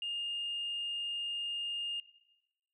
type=tone with frequency modulation; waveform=sine; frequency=2827 Hz; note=F7; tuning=20 cents sharp; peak=-34 dBFS; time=0.02-2 s; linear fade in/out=2 ms; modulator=57 Hz; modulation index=0.31; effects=noise-tail reverb RT60 1.0 s tail -17 dB re dry + tanh soft clip ceiling -30 dBFS